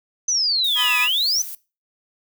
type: exponential two-way sweep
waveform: sine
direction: down then up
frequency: 6200 to 2400 to 6200 Hz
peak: -17 dBFS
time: 0.28-1.42 s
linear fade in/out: 5 ms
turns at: 1 s
type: noise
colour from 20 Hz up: violet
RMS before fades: -33 dBFS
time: 0.64-1.55 s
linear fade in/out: 2 ms
type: chord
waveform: 20% pulse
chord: G# minor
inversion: first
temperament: equal with one note detuned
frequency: 987.8 / 1244.5 / 1700 Hz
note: B5 / D#6 / G#6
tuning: 0 / 0 / +40 cents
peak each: -21 dBFS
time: 0.75-1.09 s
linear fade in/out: 50 ms
effects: noise-tail reverb RT60 0.3 s tail -20 dB re dry